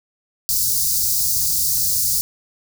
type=band-stop noise; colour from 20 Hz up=white; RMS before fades=-19 dBFS; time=0.49-2.21 s; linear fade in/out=0 ms; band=160 to 4500 Hz; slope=48 dB/octave; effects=none